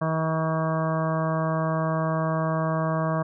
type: harmonic tone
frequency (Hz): 160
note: D#3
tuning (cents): +49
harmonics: 1 / 2 / 3 / 4 / 5 / 6 / 7 / 8 / 9 / 10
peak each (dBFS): -25 / -34 / -36 / -28 / -41 / -35 / -31 / -41 / -44 / -39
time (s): 0.01-3.23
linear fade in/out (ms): 10
effects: none